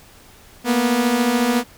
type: beating tone pair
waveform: sawtooth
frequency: 230 / 244 Hz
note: A#3 / B3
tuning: -23 / -21 cents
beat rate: 14 Hz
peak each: -18 / -13 dBFS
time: 0.64-1.64 s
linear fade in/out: 50 ms
effects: pink hiss -47 dBFS RMS until 1.77 s